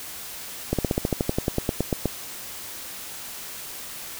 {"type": "slowing click train", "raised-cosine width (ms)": 2, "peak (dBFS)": -8, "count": 16, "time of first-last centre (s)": [0.73, 2.057], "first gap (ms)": 57, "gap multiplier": 1.06, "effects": ["white hiss -37 dBFS RMS until 4.19 s"]}